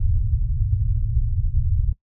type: low-pass noise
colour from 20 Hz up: pink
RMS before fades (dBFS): -20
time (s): 0-1.93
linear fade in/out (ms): 5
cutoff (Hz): 120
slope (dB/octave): 48
effects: noise-tail reverb RT60 0.1 s tail -20 dB re dry